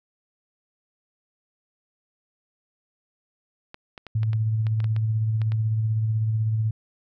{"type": "clicks", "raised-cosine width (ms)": 0.3, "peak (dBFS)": -23, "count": 11, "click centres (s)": [3.744, 3.978, 4.067, 4.232, 4.332, 4.668, 4.803, 4.843, 4.964, 5.417, 5.52]}
{"type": "tone with tremolo", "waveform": "sine", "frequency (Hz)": 110, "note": "A2", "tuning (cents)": 0, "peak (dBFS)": -19, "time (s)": [4.15, 6.71], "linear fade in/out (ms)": 5, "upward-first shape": "sine", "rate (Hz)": 16, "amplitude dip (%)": 30}
{"effects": []}